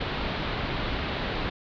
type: low-pass noise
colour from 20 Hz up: pink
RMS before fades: -30 dBFS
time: 0-1.5 s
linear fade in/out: 10 ms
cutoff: 4200 Hz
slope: 48 dB/octave
effects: none